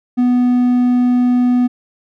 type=tone; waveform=triangle; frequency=247 Hz; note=B3; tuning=in tune; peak=-8 dBFS; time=0.17-1.68 s; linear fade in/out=20 ms; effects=none